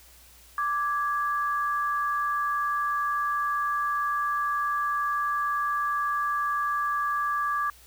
sine tone pair together, 1170.2 / 1661.2 Hz, D6 / G#6, -7 / 0 cents, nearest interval tritone, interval 607 cents, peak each -25 / -31 dBFS, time 0.58-7.7 s, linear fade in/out 2 ms, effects added 60 Hz sine -56 dBFS peak until 7.86 s + white hiss -54 dBFS RMS until 7.86 s

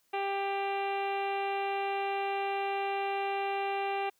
harmonic tone, 395.3 Hz, G4, 15 cents sharp, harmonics 1 / 2 / 3 / 4 / 5 / 6 / 7 / 8 / 9 / 10, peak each -35 / -32 / -43 / -46 / -46 / -42 / -43 / -53 / -56 / -57 dBFS, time 0.13-4.1 s, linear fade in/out 10 ms, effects white hiss -72 dBFS RMS until 4.19 s

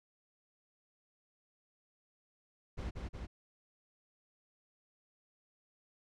brown noise with echo, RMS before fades -39 dBFS, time 2.77-2.91 s, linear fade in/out 20 ms, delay 180 ms, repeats 2, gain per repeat -2 dB, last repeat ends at 3.27 s, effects low-pass 6000 Hz 12 dB/octave

